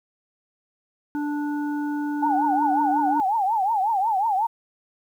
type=harmonic tone; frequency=293.6 Hz; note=D4; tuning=in tune; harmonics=1 / 3 / 5; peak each=-24 / -34 / -38 dBFS; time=1.15-3.2 s; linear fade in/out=0 ms
type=tone with vibrato; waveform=sine; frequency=830.6 Hz; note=G#5; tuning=in tune; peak=-19 dBFS; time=2.22-4.47 s; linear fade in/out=10 ms; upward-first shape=triangle; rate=5.5 Hz; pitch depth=220 cents each way
effects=9-bit